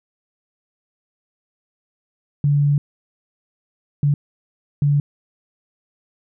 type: tone bursts at uneven times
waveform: sine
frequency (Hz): 144.1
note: D3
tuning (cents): -33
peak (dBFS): -13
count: 3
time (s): 2.44-2.78 / 4.03-4.14 / 4.82-5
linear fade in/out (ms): 2
effects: none